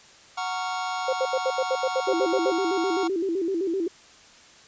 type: chord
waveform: square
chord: Gb major seventh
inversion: none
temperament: just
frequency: 740 / 925 / 1110 / 1387.5 Hz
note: Gb5 / Bb5 / Db6 / F6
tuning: 0 / -14 / +2 / -12 cents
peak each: -31 / -36 / -34 / -35 dBFS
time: 0.37-3.08 s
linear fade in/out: 10 ms
type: tone bursts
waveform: sine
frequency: 523.3 Hz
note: C5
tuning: in tune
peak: -21 dBFS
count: 12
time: 1.08-2.504 s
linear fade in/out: 5 ms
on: 49 ms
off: 76 ms
type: tone with vibrato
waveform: sine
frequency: 359.6 Hz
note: F#4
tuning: 49 cents flat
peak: -23 dBFS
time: 2.07-3.88 s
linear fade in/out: 5 ms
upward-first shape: square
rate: 7.8 Hz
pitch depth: 130 cents each way
effects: white hiss -51 dBFS RMS until 4.67 s + resampled to 16000 Hz